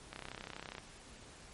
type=click train; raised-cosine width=0.3 ms; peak=-27 dBFS; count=22; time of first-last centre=0.13-0.782 s; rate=32.2 Hz; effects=pink hiss -55 dBFS RMS until 1.53 s + MP3 48 kbps